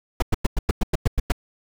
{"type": "noise bursts", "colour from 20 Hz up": "brown", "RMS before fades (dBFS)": -17, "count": 10, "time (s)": [0.2, 1.321], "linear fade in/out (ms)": 5, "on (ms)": 23, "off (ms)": 99, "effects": []}